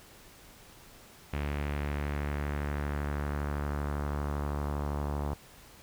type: tone with low-pass filter sweep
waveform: sawtooth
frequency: 72.6 Hz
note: D2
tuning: 19 cents flat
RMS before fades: -33 dBFS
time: 1.33-5.34 s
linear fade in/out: 5 ms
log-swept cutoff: 2500 to 970 Hz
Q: 1.9
effects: pink hiss -54 dBFS RMS until 5.82 s